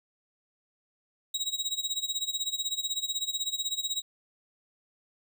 30% pulse tone with tremolo, 3822 Hz, A#7, 43 cents sharp, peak -24 dBFS, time 1.34-4.02 s, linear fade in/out 5 ms, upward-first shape sine, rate 16 Hz, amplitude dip 85%, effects none

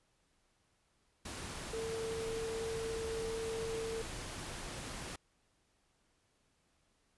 sine tone in noise, 450.5 Hz, A4, 41 cents sharp, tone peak -37 dBFS, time 1.73-4.02 s, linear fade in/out 5 ms, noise pink, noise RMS -44 dBFS, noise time 1.25-5.16 s, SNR +4 dB, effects pink hiss -75 dBFS RMS until 7.17 s + resampled to 24000 Hz

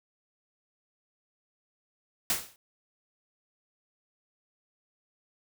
white noise with exponential decay, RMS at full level -24 dBFS, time 2.3-2.56 s, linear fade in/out 1 ms, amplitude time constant 55 ms, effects none

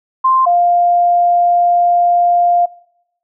sine tone pair in turn, 1047 / 700.4 Hz, C6 / F5, +1 / +5 cents, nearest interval perfect fifth, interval 696 cents, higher first, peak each -8 dBFS, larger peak neither, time 0.24-0.46 / 0.46-2.66 s, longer second, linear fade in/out 10 ms, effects noise-tail reverb RT60 0.8 s tail -23 dB re dry

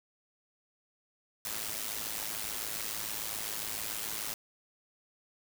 white noise with amplitude modulation, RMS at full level -34 dBFS, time 1.45-4.34 s, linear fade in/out 2 ms, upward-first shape sine, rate 107 Hz, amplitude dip 70%, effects none

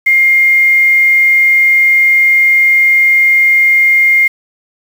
sine tone with quantisation, 2120 Hz, C7, 22 cents sharp, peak -5 dBFS, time 0.06-4.28 s, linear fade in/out 10 ms, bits 5, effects none

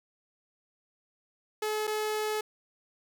sawtooth tone with dropouts, 428.1 Hz, A4, 47 cents flat, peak -25 dBFS, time 1.62-2.41 s, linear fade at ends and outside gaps 5 ms, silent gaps 1.871-1.875 s, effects none

